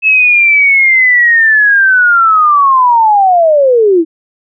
sine linear sweep, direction down, 2607 to 311.1 Hz, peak -4 dBFS, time 0.02-4.05 s, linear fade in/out 50 ms, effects none

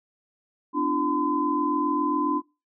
sine tone cluster, 256.2 / 295.9 / 343.3 / 1018 Hz, C4 / D4 / F4 / C6, -36 / +13 / -30 / -48 cents, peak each -32 / -25 / -31 / -25 dBFS, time 0.73-2.42 s, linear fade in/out 50 ms, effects noise-tail reverb RT60 0.3 s tail -26 dB re dry

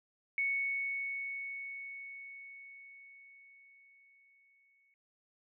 sine tone with exponential decay, 2217 Hz, C#7, in tune, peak -29 dBFS, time 0.38-4.94 s, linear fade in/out 1 ms, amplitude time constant 990 ms, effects none

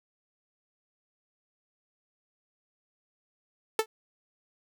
sawtooth tone with exponential decay, 440 Hz, A4, in tune, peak -15 dBFS, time 3.79-3.86 s, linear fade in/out 2 ms, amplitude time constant 15 ms, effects none

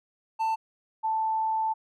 triangle / sine tone pair in turn, 889 / 881.8 Hz, A5 / A5, +18 / +4 cents, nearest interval unison, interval 14 cents, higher first, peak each -22 / -24 dBFS, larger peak first, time 0.39-0.56 / 1.03-1.74 s, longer second, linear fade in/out 20 ms, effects none

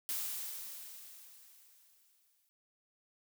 blue noise with exponential decay, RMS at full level -36 dBFS, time 0.09-2.49 s, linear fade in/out 0 ms, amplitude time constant 520 ms, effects none

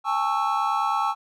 triangle chord, A major seventh, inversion third, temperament equal with one note detuned, 810.7 / 880 / 1108.7 / 1318.5 Hz, G#5 / A5 / C#6 / E6, -42 / 0 / 0 / 0 cents, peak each -25 dBFS, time 0.04-1.15 s, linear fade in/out 50 ms, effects none

